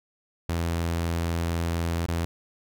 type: tone with dropouts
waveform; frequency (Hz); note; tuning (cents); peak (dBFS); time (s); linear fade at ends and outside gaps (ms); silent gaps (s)
sawtooth; 84.1; E2; +35; -21; 0.49-2.25; 0; 2.062-2.085
effects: none